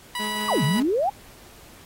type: tone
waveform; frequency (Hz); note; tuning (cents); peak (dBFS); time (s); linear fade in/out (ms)
15% pulse; 979; B5; -15; -20; 0.15-0.8; 2
type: tone with tremolo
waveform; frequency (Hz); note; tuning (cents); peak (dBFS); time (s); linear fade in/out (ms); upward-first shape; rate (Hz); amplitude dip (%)
sawtooth; 211.3; G#3; +30; -25; 0.19-0.83; 10; sine; 5.3; 40
type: exponential two-way sweep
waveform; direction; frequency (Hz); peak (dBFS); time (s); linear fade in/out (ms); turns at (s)
sine; down then up; 1298 to 130.81 to 850; -19; 0.48-1.1; 10; 0.64
effects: pink hiss -49 dBFS RMS until 1.85 s + AAC 48 kbps